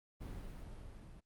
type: noise with level ramp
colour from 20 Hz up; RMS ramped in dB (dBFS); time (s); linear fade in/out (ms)
brown; -44 to -54; 0.2-1.21; 20
effects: Opus 32 kbps